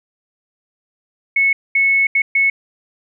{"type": "tone bursts at uneven times", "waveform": "sine", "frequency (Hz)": 2200, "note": "C#7", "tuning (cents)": -14, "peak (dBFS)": -11, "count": 4, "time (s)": [[1.36, 1.53], [1.75, 2.07], [2.15, 2.22], [2.35, 2.5]], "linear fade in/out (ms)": 5, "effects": []}